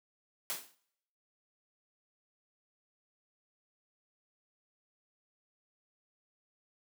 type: noise with exponential decay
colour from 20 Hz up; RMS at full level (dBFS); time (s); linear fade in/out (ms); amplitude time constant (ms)
white; -33; 0.5-0.75; 0; 54
effects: noise-tail reverb RT60 0.8 s tail -23 dB re dry + high-pass 200 Hz 12 dB/octave